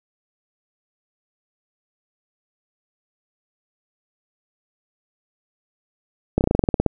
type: slowing click train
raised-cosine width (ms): 2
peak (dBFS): -3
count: 12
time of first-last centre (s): 6.38-6.863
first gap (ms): 29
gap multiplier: 1.08
effects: none